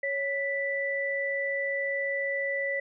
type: tone pair together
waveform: sine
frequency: 554.4 / 1975.5 Hz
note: C#5 / B6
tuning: 0 / 0 cents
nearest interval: octave + minor seventh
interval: 2200 cents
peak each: -31 / -29 dBFS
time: 0.03-2.8 s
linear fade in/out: 5 ms
effects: none